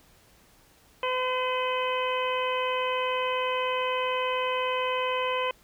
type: harmonic tone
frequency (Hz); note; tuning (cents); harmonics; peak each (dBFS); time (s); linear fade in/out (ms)
509; C5; -48; 1 / 2 / 3 / 4 / 5 / 6; -29 / -29 / -40 / -38 / -34 / -36; 1.03-5.51; 2
effects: pink hiss -59 dBFS RMS until 5.63 s